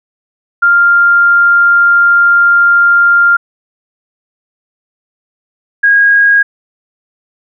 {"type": "tone pair in turn", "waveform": "sine", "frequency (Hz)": [1396.9, 1637.9], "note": ["F6", "G#6"], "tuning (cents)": [0, -24], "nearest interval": "minor third", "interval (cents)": 276, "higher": "second", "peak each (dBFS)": -4, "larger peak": "neither", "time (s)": [[0.62, 3.37], [5.83, 6.43]], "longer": "first", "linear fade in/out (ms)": 10, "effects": []}